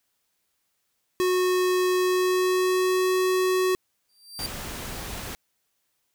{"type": "tone with pitch glide", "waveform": "square", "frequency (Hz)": [365.9, 370.8], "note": ["F#4", "F#4"], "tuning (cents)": [-19, 4], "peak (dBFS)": -21, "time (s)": [1.2, 3.75], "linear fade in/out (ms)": 0, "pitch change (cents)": 23, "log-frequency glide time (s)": [1.94, 3.12]}
{"type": "tone with exponential growth", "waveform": "sawtooth", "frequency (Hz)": 4699, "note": "D8", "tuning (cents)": 0, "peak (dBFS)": -24, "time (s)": [4.09, 4.46], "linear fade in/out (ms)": 1, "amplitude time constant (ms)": 79}
{"type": "noise", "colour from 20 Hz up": "pink", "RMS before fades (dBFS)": -35, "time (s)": [4.39, 5.35], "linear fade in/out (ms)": 0}
{"effects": ["white hiss -74 dBFS RMS until 6.14 s"]}